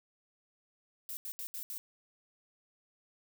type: noise bursts at uneven times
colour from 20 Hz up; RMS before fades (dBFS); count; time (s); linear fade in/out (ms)
violet; -41; 5; 1.09-1.17 / 1.25-1.32 / 1.39-1.47 / 1.54-1.63 / 1.7-1.78; 0
effects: none